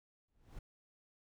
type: noise with exponential growth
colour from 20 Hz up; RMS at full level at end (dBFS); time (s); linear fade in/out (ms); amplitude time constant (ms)
brown; -45; 0.28-0.59; 5; 66
effects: none